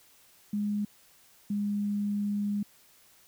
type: tone pair in turn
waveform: sine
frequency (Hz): 206.7 / 204.8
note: G#3 / G#3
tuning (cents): -8 / -24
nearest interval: unison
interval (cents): 16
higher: first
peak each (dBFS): -27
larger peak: neither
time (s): 0.53-0.85 / 1.5-2.63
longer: second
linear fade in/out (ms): 5
effects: white hiss -60 dBFS RMS until 3.27 s